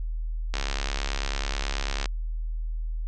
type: click train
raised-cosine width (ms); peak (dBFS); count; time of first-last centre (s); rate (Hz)
0.2; -12; 106; 0.54-2.057; 69.2
effects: added 40 Hz sine -27 dBFS peak until 3.07 s + resampled to 22050 Hz